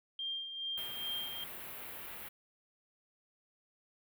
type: tone with tremolo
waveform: sine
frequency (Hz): 3190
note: G7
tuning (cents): +30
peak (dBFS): -35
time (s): 0.19-1.44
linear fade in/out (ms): 2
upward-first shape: sine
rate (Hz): 2.4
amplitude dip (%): 55
type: band-stop noise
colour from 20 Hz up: white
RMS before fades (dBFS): -46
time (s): 0.77-2.29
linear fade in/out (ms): 10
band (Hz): 3100 to 12000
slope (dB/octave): 24
effects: none